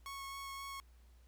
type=tone with vibrato; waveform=sawtooth; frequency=1100 Hz; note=C#6; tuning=14 cents flat; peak=-40 dBFS; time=0.06-0.8 s; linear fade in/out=0 ms; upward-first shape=sine; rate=3.8 Hz; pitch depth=9 cents each way; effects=added 60 Hz sine -59 dBFS peak until 1.27 s + pink hiss -73 dBFS RMS until 1.27 s